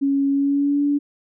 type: tone with pitch glide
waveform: sine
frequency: 277.2 to 287.5 Hz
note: C#4 to D4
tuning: 0 to -37 cents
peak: -16 dBFS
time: 0.01-0.99 s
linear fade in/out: 20 ms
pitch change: +63 cents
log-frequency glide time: 0.3-0.83 s
effects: none